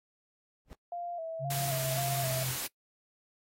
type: noise with exponential growth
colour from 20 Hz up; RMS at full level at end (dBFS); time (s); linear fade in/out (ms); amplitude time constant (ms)
brown; -39; 0.65-0.73; 0; 17
type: tone with vibrato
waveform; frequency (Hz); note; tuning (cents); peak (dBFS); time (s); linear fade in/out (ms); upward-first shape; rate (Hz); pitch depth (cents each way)
sine; 674; E5; +38; -35; 0.92-2.43; 2; square; 1.9; 57
type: tone with pitch glide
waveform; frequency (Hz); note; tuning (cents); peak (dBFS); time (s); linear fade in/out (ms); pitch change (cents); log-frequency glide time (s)
sine; 138.59 to 129.31; C#3 to C3; 0 to -20; -33; 1.39-2.56; 50; -120; 1.5-2.41
type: noise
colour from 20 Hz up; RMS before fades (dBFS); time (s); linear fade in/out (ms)
white; -36; 1.5-2.67; 5
effects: noise-tail reverb RT60 0.1 s tail -22 dB re dry + AAC 48 kbps